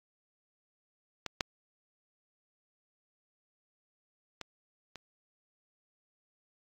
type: clicks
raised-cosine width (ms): 0.2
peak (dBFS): -18 / -11 / -22 / -26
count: 4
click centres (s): 1.263 / 1.408 / 4.413 / 4.957
effects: AAC 64 kbps